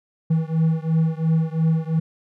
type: beating tone pair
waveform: triangle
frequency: 160 / 162.9 Hz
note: D#3 / E3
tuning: +49 / -20 cents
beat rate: 2.9 Hz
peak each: -18 / -19 dBFS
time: 0.3-2 s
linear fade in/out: 10 ms
effects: none